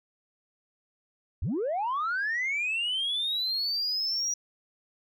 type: linear sweep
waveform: sine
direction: up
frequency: 54.7 to 5800 Hz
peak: -25 dBFS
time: 1.42-4.34 s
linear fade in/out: 5 ms
effects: tanh soft clip ceiling -24 dBFS